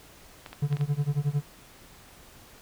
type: clicks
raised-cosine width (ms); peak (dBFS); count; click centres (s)
0.3; -24; 5; 0.462 / 0.53 / 0.727 / 0.769 / 0.811
type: tone with tremolo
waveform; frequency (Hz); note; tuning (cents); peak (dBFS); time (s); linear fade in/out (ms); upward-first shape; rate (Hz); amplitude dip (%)
triangle; 144.9; D3; -23; -19; 0.62-1.42; 5; sine; 11; 95
effects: pink hiss -52 dBFS RMS until 2.61 s